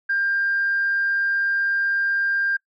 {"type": "tone", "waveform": "sine", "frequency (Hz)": 1596, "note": "G6", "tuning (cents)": 31, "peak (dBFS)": -18, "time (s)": [0.09, 2.57], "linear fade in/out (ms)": 10, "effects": ["noise-tail reverb RT60 0.1 s tail -23 dB re dry", "tanh soft clip ceiling -14 dBFS"]}